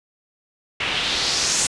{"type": "noise with low-pass filter sweep", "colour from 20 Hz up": "white", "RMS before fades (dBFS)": -22, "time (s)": [0.8, 1.67], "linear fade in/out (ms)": 5, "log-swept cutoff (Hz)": [2600, 7700], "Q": 2.4, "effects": ["resampled to 24000 Hz"]}